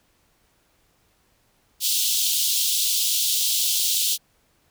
pink high-pass noise, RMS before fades -22 dBFS, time 1.8-4.18 s, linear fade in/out 50 ms, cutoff 3100 Hz, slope 48 dB/octave, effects pink hiss -64 dBFS RMS until 4.7 s

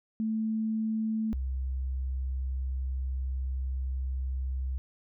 sine tone pair in turn, 220 / 65.23 Hz, A3 / C2, 0 / -5 cents, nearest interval octave + major sixth, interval 2105 cents, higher first, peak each -27 / -29 dBFS, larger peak first, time 0.2-1.33 / 1.33-4.78 s, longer second, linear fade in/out 0 ms, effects none

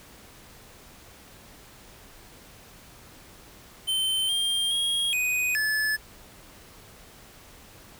square tone with pitch steps, 3089 / 3197 / 3273 / 2493 / 1728 Hz, G7 / G7 / G#7 / D#7 / A6, -26 / +33 / -26 / +3 / -32 cents, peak -24 dBFS, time 3.87-5.97 s, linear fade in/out 20 ms, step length 420 ms, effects pink hiss -50 dBFS RMS until 7.99 s

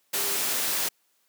sine tone in noise, 402.9 Hz, G4, 48 cents sharp, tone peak -38 dBFS, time 0.15-0.37 s, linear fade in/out 10 ms, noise white, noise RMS -27 dBFS, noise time 0.13-0.89 s, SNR -14 dB, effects white hiss -69 dBFS RMS until 1.28 s + high-pass 200 Hz 12 dB/octave

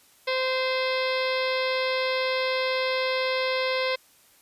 harmonic tone with a mistuned harmonic, 518 Hz, C5, 17 cents flat, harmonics 1 / 2 / 3 / 4 / 5 / 6 / 7 / 8 / 9 / 10, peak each -26 / -32 / -36 / -31 / -35 / -38 / -38 / -36 / -41 / -41 dBFS, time 0.27-3.96 s, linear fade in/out 10 ms, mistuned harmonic 6, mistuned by +72 cents, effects white hiss -58 dBFS RMS until 4.41 s + resampled to 32000 Hz

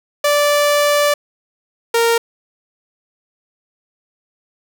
sawtooth tone pair in turn, 584 / 463.5 Hz, D5 / A#4, -10 / -10 cents, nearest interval major third, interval 400 cents, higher first, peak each -8 dBFS, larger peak neither, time 0.24-1.14 / 1.94-2.18 s, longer first, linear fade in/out 5 ms, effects none

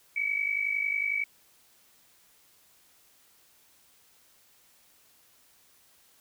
sine tone pair together, 2240 / 2291 Hz, C#7 / D7, +18 / -44 cents, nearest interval unison, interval 38 cents, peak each -31 / -28 dBFS, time 0.16-1.24 s, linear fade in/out 5 ms, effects white hiss -62 dBFS RMS until 6.2 s

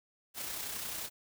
white noise with amplitude modulation, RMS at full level -38 dBFS, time 0.34-1.1 s, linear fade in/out 50 ms, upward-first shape sine, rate 31.3 Hz, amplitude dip 35%, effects none

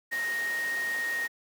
sine tone in noise, 1864.7 Hz, A#6, in tune, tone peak -28 dBFS, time 0.11-1.28 s, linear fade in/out 20 ms, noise pink, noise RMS -39 dBFS, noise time 0.11-1.28 s, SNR +8 dB, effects high-pass 400 Hz 12 dB/octave

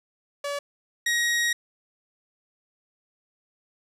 sawtooth tone pair in turn, 571 / 1890.3 Hz, D5 / A#6, -49 / +24 cents, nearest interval octave + major sixth, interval 2073 cents, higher second, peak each -24 / -18 dBFS, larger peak second, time 0.44-0.59 / 1.06-1.53 s, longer second, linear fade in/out 5 ms, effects low-pass 10000 Hz 12 dB/octave + 10-bit

